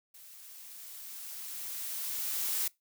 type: noise with level ramp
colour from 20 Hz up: blue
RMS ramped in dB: -53 to -31 dBFS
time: 0.14-2.68 s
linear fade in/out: 5 ms
effects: noise-tail reverb RT60 0.2 s tail -23 dB re dry